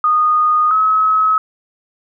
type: tone pair in turn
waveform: sine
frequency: 1233 / 1282.4 Hz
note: D#6 / E6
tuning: -16 / -48 cents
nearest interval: minor second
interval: 68 cents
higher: second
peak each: -10 dBFS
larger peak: neither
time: 0.04-0.71 / 0.71-1.38 s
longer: neither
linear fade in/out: 2 ms
effects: none